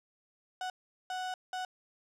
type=tone bursts at uneven times; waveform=35% pulse; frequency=740 Hz; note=F#5; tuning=in tune; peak=-33 dBFS; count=3; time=0.61-0.7 / 1.1-1.34 / 1.53-1.65 s; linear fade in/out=2 ms; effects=low-pass 7000 Hz 12 dB/octave